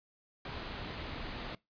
pink low-pass noise, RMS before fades -42 dBFS, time 0.45-1.55 s, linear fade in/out 2 ms, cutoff 4600 Hz, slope 48 dB/octave, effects noise-tail reverb RT60 0.2 s tail -22 dB re dry + resampled to 11025 Hz

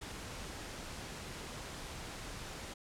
pink noise, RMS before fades -45 dBFS, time 0.01-2.74 s, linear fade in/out 10 ms, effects low-pass 9000 Hz 12 dB/octave

